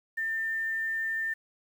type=tone with quantisation; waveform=sine; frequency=1797 Hz; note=A6; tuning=36 cents sharp; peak=-28 dBFS; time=0.17-1.34 s; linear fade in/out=10 ms; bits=9; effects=none